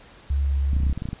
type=tone with vibrato; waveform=sine; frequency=69.3 Hz; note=C#2; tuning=in tune; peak=-19 dBFS; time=0.3-0.93 s; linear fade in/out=5 ms; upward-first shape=triangle; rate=2.6 Hz; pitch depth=12 cents each way
type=clicks; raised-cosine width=5 ms; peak=-17 dBFS; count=12; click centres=0.733 / 0.766 / 0.803 / 0.834 / 0.867 / 0.897 / 0.927 / 0.976 / 1.021 / 1.055 / 1.088 / 1.131 s
effects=pink hiss -49 dBFS RMS until 1.2 s + resampled to 8000 Hz